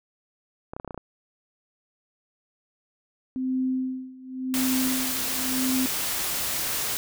clicks, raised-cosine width 1 ms, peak -21 dBFS, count 8, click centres 0.735 / 0.765 / 0.799 / 0.847 / 0.877 / 0.908 / 0.945 / 0.977 s
sine tone with tremolo, 258.7 Hz, C4, 19 cents flat, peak -22 dBFS, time 3.36-5.86 s, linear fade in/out 0 ms, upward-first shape sine, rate 0.92 Hz, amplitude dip 90%
white noise, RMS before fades -28 dBFS, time 4.54-6.97 s, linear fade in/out 0 ms
effects none

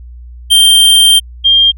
square / sine tone pair in turn, 3162 / 3201 Hz, G7 / G7, +14 / +36 cents, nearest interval unison, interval 22 cents, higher second, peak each -4 dBFS, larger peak neither, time 0.5-1.2 / 1.44-1.72 s, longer first, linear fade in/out 20 ms, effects added 60 Hz sine -28 dBFS peak until 1.77 s

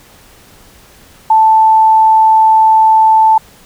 sine tone, 880 Hz, A5, in tune, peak -4 dBFS, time 1.3-3.38 s, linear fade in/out 5 ms, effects pink hiss -42 dBFS RMS until 3.65 s

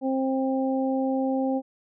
harmonic tone, 264.8 Hz, C4, 21 cents sharp, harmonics 1 / 2 / 3, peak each -24 / -28 / -32 dBFS, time 0.01-1.62 s, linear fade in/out 50 ms, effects none

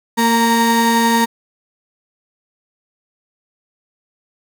35% pulse tone pair together, 229.7 / 930 Hz, A#3 / A#5, -25 / -4 cents, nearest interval 2 octaves, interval 2421 cents, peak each -13 dBFS, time 0.17-1.26 s, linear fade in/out 20 ms, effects none

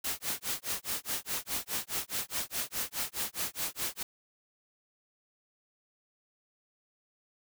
white noise with tremolo, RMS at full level -32 dBFS, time 0.04-4.03 s, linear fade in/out 5 ms, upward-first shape sine, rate 4.8 Hz, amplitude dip 100%, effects none

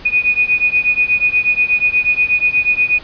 sine beating tone pair, 2470 / 2478.3 Hz, D#7 / D#7, -13 / -7 cents, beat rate 8.3 Hz, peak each -14 / -15 dBFS, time 0.05-2.99 s, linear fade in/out 10 ms, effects pink hiss -37 dBFS RMS until 3.03 s + resampled to 11025 Hz

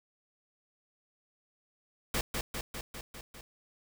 pink noise with echo, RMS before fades -31 dBFS, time 2.14-2.21 s, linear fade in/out 2 ms, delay 200 ms, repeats 6, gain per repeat -3 dB, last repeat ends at 3.41 s, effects none

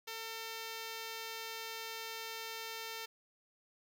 5% pulse tone, 450 Hz, A4, 39 cents sharp, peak -30 dBFS, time 0.07-3.06 s, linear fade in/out 10 ms, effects none

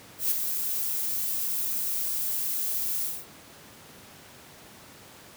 violet noise with ADSR envelope, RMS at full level -23 dBFS, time 0.18-3.26 s, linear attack 130 ms, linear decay 14 ms, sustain -6 dB, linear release 230 ms, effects pink hiss -49 dBFS RMS until 5.36 s + high-pass 100 Hz 12 dB/octave

